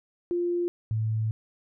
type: tone pair in turn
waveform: sine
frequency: 349.2 / 109.99 Hz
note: F4 / A2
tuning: 0 / 0 cents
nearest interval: octave + minor sixth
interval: 2000 cents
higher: first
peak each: -24 dBFS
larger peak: neither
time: 0.31-0.68 / 0.91-1.31 s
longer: second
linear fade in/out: 0 ms
effects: none